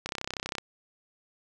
click train, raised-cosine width 0.2 ms, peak -15 dBFS, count 18, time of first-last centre 0.06-0.583 s, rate 32.5 Hz, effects none

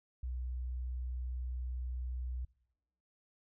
sine tone, 62.4 Hz, B1, 19 cents sharp, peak -35 dBFS, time 0.23-2.45 s, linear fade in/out 5 ms, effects noise-tail reverb RT60 0.9 s tail -25 dB re dry + tanh soft clip ceiling -31 dBFS

